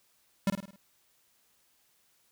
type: tone with echo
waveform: square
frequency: 196.1 Hz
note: G3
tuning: 1 cent sharp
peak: -24 dBFS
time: 0.47-0.5 s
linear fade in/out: 2 ms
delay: 52 ms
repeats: 5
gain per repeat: -6 dB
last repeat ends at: 0.76 s
effects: white hiss -69 dBFS RMS until 2.31 s